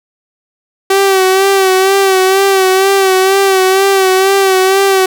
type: tone with vibrato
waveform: sawtooth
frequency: 383.9 Hz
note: G4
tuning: 36 cents flat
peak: -3 dBFS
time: 0.9-5.06 s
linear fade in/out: 5 ms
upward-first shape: sine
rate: 2.1 Hz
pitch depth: 44 cents each way
effects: none